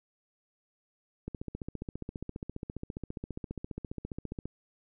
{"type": "click train", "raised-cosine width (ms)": 3, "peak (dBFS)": -24, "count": 48, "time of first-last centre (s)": [1.28, 4.456], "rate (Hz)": 14.8, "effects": []}